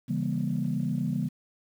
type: chord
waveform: sine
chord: C# diminished seventh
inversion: none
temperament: just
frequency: 138.59 / 166.31 / 199.57 / 239.5 Hz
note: C#3 / E3 / G3 / Bb3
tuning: 0 / +16 / +31 / +47 cents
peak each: -31 dBFS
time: 0.08-1.29 s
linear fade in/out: 20 ms
effects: tanh soft clip ceiling -17 dBFS + 9-bit